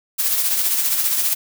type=noise with tremolo; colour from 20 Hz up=blue; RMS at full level=-17 dBFS; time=0.18-1.35 s; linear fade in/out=20 ms; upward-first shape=triangle; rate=15 Hz; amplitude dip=50%; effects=none